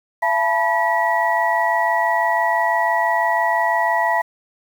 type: tone cluster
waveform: sine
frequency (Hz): 675 / 869 / 975 / 1932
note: E5 / A5 / B5 / B6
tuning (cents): +41 / -22 / -23 / -39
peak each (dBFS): -21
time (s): 0.22-4.22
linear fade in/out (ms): 10
effects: 7-bit